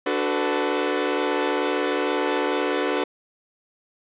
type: chord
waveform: sawtooth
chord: B minor seventh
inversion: first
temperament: equal with one note detuned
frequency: 293.7 / 370 / 440 / 502.2 Hz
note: D4 / F#4 / A4 / B4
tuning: 0 / 0 / 0 / +29 cents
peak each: -23 dBFS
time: 0.06-3.04 s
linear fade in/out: 5 ms
effects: resampled to 8000 Hz + 9-bit